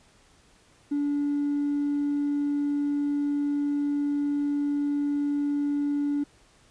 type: tone with hard clipping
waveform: sine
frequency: 288.4 Hz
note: D4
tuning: 31 cents flat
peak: -24 dBFS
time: 0.91-6.24 s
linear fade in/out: 10 ms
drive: 1 dB
effects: pink hiss -59 dBFS RMS until 6.7 s + resampled to 22050 Hz